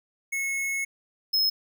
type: tone pair in turn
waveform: square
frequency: 2186 / 5163 Hz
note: C#7 / E8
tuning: -25 / -37 cents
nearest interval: octave + minor third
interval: 1488 cents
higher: second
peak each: -27 / -21 dBFS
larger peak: second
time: 0.32-0.85 / 1.33-1.5 s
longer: first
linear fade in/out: 10 ms
effects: none